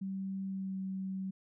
sine tone with pitch glide, 192.7 to 190.6 Hz, G3 to G3, -29 to -48 cents, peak -35 dBFS, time 0.01-1.31 s, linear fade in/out 10 ms, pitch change -19 cents, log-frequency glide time 0.48-0.78 s, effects none

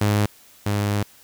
sawtooth tone pair in turn, 103.83 / 102.58 Hz, G#2 / G#2, 0 / -21 cents, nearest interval unison, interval 21 cents, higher first, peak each -13 / -16 dBFS, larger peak first, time 0.01-0.26 / 0.66-1.03 s, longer second, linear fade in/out 5 ms, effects white hiss -51 dBFS RMS until 1.23 s

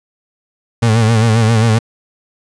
35% pulse tone with vibrato, 112.5 Hz, A2, 39 cents sharp, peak -7 dBFS, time 0.82-1.79 s, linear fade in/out 10 ms, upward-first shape sine, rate 7.5 Hz, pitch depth 72 cents each way, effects resampled to 22050 Hz + 8-bit

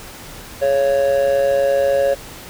triangle tone with amplitude modulation, 554.4 Hz, C#5, in tune, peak -8 dBFS, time 0.61-2.15 s, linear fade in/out 20 ms, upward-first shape sine, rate 133 Hz, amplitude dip 70%, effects pink hiss -36 dBFS RMS until 2.49 s

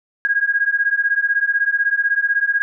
sine beating tone pair, 1629 / 1645 Hz, G#6 / G#6, -34 / -17 cents, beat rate 16 Hz, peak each -18 dBFS, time 0.25-2.62 s, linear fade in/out 0 ms, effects none

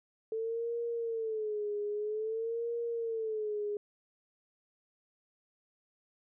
sine tone with vibrato, 440.7 Hz, A4, 3 cents sharp, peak -32 dBFS, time 0.32-3.77 s, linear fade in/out 2 ms, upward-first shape sine, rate 0.51 Hz, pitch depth 110 cents each way, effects none

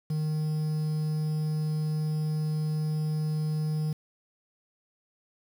triangle tone with quantisation, 154.2 Hz, D#3, 15 cents flat, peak -24 dBFS, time 0.1-3.93 s, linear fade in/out 5 ms, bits 8, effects none

